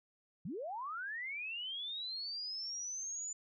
sine linear sweep, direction up, 135.3 to 7040 Hz, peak -39 dBFS, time 0.45-3.33 s, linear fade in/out 5 ms, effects none

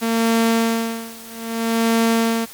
sawtooth tone with tremolo, 227.9 Hz, A#3, 39 cents flat, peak -10 dBFS, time 0.01-2.46 s, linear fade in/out 20 ms, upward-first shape sine, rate 0.62 Hz, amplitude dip 95%, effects white hiss -39 dBFS RMS until 2.53 s + MP3 96 kbps

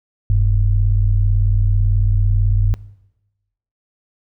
sine tone pair together, 42.13 / 100.2 Hz, E1 / G2, +38 / +38 cents, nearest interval octave + minor third, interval 1500 cents, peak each -14 dBFS, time 0.3-2.74 s, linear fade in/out 0 ms, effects noise-tail reverb RT60 1.0 s tail -21 dB re dry

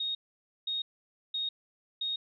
sine tone bursts, 3729 Hz, A#7, in tune, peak -30 dBFS, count 4, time 0-2.16 s, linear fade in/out 5 ms, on 150 ms, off 520 ms, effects none

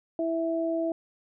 sine tone pair together, 329.6 / 657.7 Hz, E4 / E5, 0 / -4 cents, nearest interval octave, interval 1196 cents, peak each -28 dBFS, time 0.19-0.92 s, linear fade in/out 2 ms, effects none

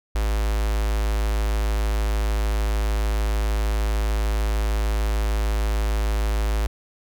square tone with notch filter, 53.3 Hz, G#1, 46 cents sharp, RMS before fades -22 dBFS, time 0.15-6.67 s, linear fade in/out 5 ms, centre 190 Hz, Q 0.81, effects none

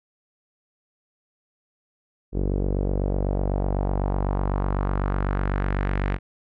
sawtooth tone with low-pass filter sweep, 48 Hz, G1, 36 cents flat, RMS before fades -24 dBFS, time 2.32-6.19 s, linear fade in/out 50 ms, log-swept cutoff 400 to 2100 Hz, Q 1.9, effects none

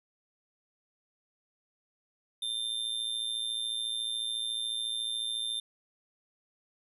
square tone with amplitude modulation, 3600 Hz, A7, 39 cents sharp, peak -29 dBFS, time 2.42-5.6 s, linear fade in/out 5 ms, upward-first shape sine, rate 114 Hz, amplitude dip 70%, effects resampled to 32000 Hz

